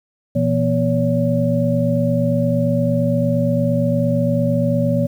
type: tone cluster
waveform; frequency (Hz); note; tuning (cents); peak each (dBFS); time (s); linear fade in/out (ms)
sine; 119.3 / 168 / 242.2 / 566; A#2 / E3 / B3 / C#5; +41 / +33 / -34 / +36; -20; 0.35-5.07; 10
effects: 8-bit